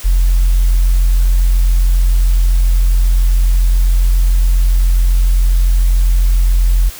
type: tone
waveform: sine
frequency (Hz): 43.65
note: F1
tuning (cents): 0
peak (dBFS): -6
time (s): 0.04-6.9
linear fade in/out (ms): 20
effects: tanh soft clip ceiling -4 dBFS + white hiss -32 dBFS RMS until 6.99 s